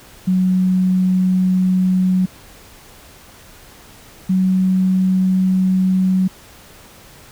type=tone pair in turn; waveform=sine; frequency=185 / 186.83 Hz; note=F#3 / F#3; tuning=0 / +17 cents; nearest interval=unison; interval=17 cents; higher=second; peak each=-12 dBFS; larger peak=neither; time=0.27-2.26 / 4.29-6.28 s; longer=neither; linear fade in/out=10 ms; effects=pink hiss -43 dBFS RMS until 7.31 s